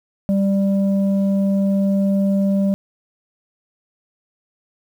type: tone pair together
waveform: sine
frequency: 196.49 / 590 Hz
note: G3 / D5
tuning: +4 / +8 cents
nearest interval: octave + perfect fifth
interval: 1904 cents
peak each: -14 / -24 dBFS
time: 0.29-2.74 s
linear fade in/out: 0 ms
effects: tanh soft clip ceiling -8 dBFS + 8-bit